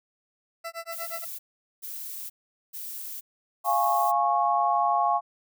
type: tone with tremolo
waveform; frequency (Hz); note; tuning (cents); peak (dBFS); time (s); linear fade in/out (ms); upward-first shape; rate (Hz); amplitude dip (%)
20% pulse; 668; E5; +23; -27; 0.64-1.25; 10; sine; 8.4; 100
type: noise bursts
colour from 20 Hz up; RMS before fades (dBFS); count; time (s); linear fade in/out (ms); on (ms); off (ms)
violet; -37; 4; 0.91-4.12; 20; 480; 430
type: chord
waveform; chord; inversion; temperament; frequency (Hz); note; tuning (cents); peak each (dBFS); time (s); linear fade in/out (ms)
sine; Db major; first; equal with one note detuned; 698.5 / 830.6 / 1098.5; F5 / Ab5 / Db6; 0 / 0 / -16; -25; 3.64-5.21; 50
effects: none